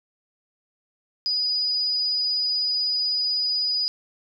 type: tone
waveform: sine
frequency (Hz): 4942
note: D#8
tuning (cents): -13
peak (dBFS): -21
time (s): 1.26-3.88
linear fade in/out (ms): 0
effects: 10-bit